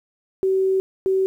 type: tone pair in turn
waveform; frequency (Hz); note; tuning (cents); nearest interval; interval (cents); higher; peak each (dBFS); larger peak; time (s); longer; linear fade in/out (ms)
sine; 381.4 / 381.4; G4 / G4; -47 / -47; unison; 0; neither; -16; neither; 0.43-0.8 / 1.06-1.26; first; 0
effects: 9-bit